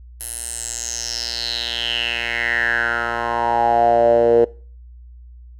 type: tone with band-pass filter sweep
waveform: 10% pulse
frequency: 117.7 Hz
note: A#2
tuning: 17 cents sharp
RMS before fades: -19 dBFS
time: 0.2-4.45 s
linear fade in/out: 10 ms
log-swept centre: 11000 to 450 Hz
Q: 6.3
effects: noise-tail reverb RT60 0.4 s tail -22 dB re dry + added 60 Hz sine -38 dBFS peak until 5.59 s